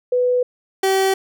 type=tone pair in turn; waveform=sine / 30% pulse; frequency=496.2 / 384.5 Hz; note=B4 / G4; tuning=+8 / -33 cents; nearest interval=major third; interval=441 cents; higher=first; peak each=-14 / -12 dBFS; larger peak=second; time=0.12-0.43 / 0.83-1.14 s; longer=neither; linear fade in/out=5 ms; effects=none